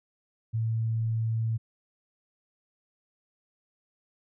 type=tone; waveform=sine; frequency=112.7 Hz; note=A2; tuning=42 cents sharp; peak=-25 dBFS; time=0.53-1.58 s; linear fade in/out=20 ms; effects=none